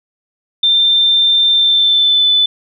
sine tone with pitch glide, 3581 to 3503 Hz, A7 to A7, +30 to -8 cents, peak -8 dBFS, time 0.63-2.46 s, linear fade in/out 5 ms, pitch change -38 cents, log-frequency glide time 1.51-2.3 s, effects none

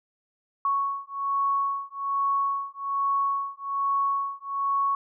sine beating tone pair, 1108.7 / 1109.9 Hz, C#6 / C#6, 0 / +2 cents, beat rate 1.2 Hz, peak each -27 dBFS, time 0.65-4.95 s, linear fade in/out 2 ms, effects none

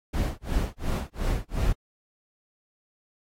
brown noise with tremolo, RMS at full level -24 dBFS, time 0.13-1.73 s, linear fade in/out 10 ms, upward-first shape sine, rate 2.8 Hz, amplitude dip 100%, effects AAC 48 kbps

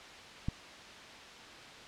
click, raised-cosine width 5 ms, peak -20 dBFS, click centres 0.485 s, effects white hiss -49 dBFS RMS until 1.87 s + low-pass 4000 Hz 12 dB/octave

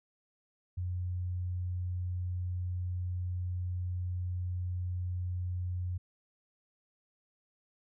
sine tone, 90 Hz, F#2, 47 cents flat, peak -32 dBFS, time 0.77-5.98 s, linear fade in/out 10 ms, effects none

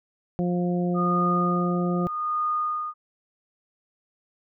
harmonic tone, 176.8 Hz, F3, 22 cents sharp, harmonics 1 / 2 / 3 / 4, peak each -23 / -29 / -33 / -35 dBFS, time 0.39-2.07 s, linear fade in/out 0 ms
sine tone with tremolo, 1227 Hz, D#6, 25 cents flat, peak -22 dBFS, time 0.94-2.94 s, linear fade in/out 50 ms, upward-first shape sine, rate 0.81 Hz, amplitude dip 75%
effects none

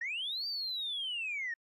sine linear two-way sweep, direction up then down, 1800 to 4699 to 1800 Hz, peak -33 dBFS, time 0.01-1.54 s, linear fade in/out 5 ms, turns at 0.47 s, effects tanh soft clip ceiling -30 dBFS + AAC 64 kbps

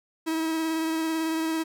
45% pulse tone with vibrato, 321.8 Hz, E4, 42 cents flat, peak -25 dBFS, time 0.26-1.64 s, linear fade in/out 20 ms, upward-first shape sine, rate 18 Hz, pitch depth 19 cents each way, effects 11-bit

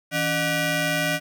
15% pulse ring-modulated tone, 443.7 Hz, A4, 14 cents sharp, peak -12 dBFS, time 0.11-1.2 s, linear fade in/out 50 ms, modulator 1050 Hz, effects none

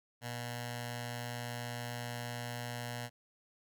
10% pulse tone with notch filter, 120.1 Hz, B2, 48 cents flat, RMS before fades -41 dBFS, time 0.21-3.1 s, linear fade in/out 50 ms, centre 350 Hz, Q 0.59, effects none

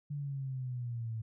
sine exponential sweep, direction down, 146.83 to 110 Hz, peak -35 dBFS, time 0.1-1.22 s, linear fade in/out 10 ms, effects none

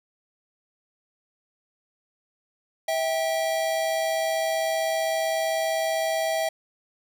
square tone pair together, 650 / 785.6 Hz, E5 / G5, -24 / +4 cents, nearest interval minor third, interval 328 cents, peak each -25 / -30 dBFS, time 2.88-6.49 s, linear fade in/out 5 ms, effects none

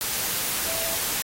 sine tone in noise, 659.3 Hz, E5, in tune, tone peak -36 dBFS, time 0.67-0.95 s, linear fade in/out 0 ms, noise white, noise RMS -27 dBFS, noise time 0.01-1.22 s, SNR -12 dB, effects AAC 48 kbps

